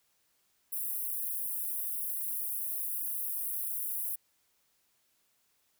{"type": "high-pass noise", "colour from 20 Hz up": "white", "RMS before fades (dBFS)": -35, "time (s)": [0.72, 4.16], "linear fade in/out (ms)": 10, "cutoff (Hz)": 10000, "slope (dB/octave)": 48, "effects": ["white hiss -73 dBFS RMS until 5.79 s"]}